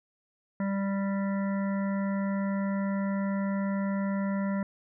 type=harmonic tone; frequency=196.8 Hz; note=G3; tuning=7 cents sharp; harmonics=1 / 3 / 5 / 7 / 9 / 10; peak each=-27 / -37 / -41 / -44 / -46 / -47 dBFS; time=0.6-4.63 s; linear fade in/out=2 ms; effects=none